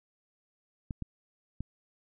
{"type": "clicks", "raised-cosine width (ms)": 5, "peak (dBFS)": -23, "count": 3, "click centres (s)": [0.908, 1.023, 1.606], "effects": []}